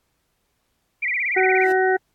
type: tone with vibrato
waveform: sine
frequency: 2160 Hz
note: C#7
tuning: 45 cents flat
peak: -20 dBFS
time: 1.02-1.67 s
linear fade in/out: 10 ms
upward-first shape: sine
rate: 17 Hz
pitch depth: 190 cents each way
type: harmonic tone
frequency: 375.4 Hz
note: F#4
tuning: 25 cents sharp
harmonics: 1 / 2 / 4 / 5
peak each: -18 / -21 / -24 / -25 dBFS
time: 1.36-1.97 s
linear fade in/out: 10 ms
type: tone with exponential growth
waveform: 30% pulse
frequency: 332.5 Hz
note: E4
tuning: 15 cents sharp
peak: -25 dBFS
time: 1.48-1.72 s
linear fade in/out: 0 ms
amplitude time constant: 52 ms
effects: pink hiss -70 dBFS RMS until 2.14 s + AAC 64 kbps